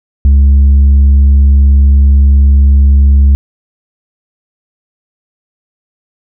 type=tone with tanh clipping; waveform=sine; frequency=69.3 Hz; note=C#2; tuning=in tune; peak=-3 dBFS; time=0.25-3.35 s; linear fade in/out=0 ms; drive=3 dB; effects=none